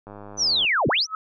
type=click train; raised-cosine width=1 ms; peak=-26 dBFS; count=60; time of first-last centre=0.07-0.648 s; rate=102 Hz
type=linear two-way sweep; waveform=sine; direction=down then up; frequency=6170 to 82.41 to 6170 Hz; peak=-18 dBFS; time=0.37-1.07 s; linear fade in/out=50 ms; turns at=0.88 s
type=tone with exponential growth; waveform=sine; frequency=1285 Hz; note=E6; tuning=45 cents flat; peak=-21 dBFS; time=1.04-1.15 s; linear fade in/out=2 ms; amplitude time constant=22 ms
effects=none